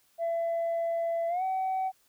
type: tone with pitch glide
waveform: sine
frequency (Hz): 671 to 757.5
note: E5 to F#5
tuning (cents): +31 to +40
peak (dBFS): -25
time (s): 0.18-1.92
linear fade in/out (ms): 50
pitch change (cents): +209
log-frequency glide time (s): 1.28-1.43
effects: tanh soft clip ceiling -25 dBFS + white hiss -67 dBFS RMS until 2.08 s